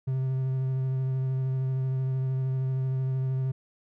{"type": "tone with vibrato", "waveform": "triangle", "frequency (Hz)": 131.4, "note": "C3", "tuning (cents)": 8, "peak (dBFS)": -23, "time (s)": [0.07, 3.52], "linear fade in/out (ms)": 10, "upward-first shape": "sine", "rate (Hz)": 13, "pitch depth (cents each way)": 15, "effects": []}